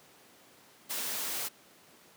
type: noise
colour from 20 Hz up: white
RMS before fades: -35 dBFS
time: 0.89-1.49 s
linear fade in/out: 20 ms
effects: pink hiss -58 dBFS RMS until 2.16 s + high-pass 200 Hz 12 dB/octave